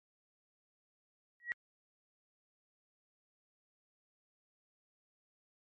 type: tone with exponential growth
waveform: sine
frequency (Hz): 1913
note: A#6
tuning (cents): +44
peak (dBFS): -29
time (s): 1.4-1.52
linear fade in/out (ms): 0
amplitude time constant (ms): 26
effects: MP3 32 kbps